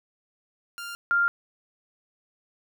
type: tone pair in turn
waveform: sawtooth / sine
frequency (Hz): 1396.9 / 1396.9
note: F6 / F6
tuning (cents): 0 / 0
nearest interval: unison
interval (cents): 0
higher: neither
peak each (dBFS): -31 / -19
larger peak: second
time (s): 0.78-0.95 / 1.11-1.28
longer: neither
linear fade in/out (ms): 0
effects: none